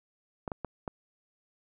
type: clicks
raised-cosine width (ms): 1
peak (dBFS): -20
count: 4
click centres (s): 0.478 / 0.518 / 0.647 / 0.878
effects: none